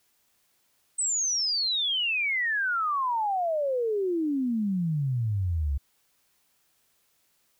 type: exponential sweep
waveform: sine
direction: down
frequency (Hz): 8260 to 66.2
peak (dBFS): -24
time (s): 0.98-5.78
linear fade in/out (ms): 10
effects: white hiss -69 dBFS RMS until 7.59 s